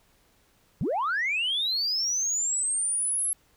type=linear sweep; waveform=sine; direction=up; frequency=109.8 to 11175 Hz; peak=-23 dBFS; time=0.81-3.33 s; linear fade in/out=0 ms; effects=tanh soft clip ceiling -21 dBFS + pink hiss -64 dBFS RMS until 3.56 s